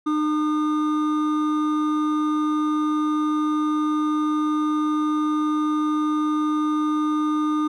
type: tone pair together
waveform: triangle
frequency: 304.2 / 1217 Hz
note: D#4 / D#6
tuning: -39 / -39 cents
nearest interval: 2 octaves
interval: 2400 cents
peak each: -18 / -25 dBFS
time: 0.06-7.68 s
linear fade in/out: 10 ms
effects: none